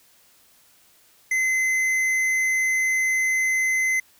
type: tone with tanh clipping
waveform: triangle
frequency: 2051 Hz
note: C7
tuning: 35 cents flat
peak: -21 dBFS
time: 1.31-4 s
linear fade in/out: 5 ms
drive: 15 dB
effects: white hiss -57 dBFS RMS until 4.19 s